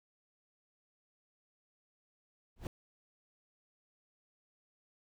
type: noise with exponential growth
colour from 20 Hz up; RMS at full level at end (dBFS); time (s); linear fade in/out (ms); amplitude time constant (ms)
brown; -31; 2.56-2.67; 2; 23
effects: none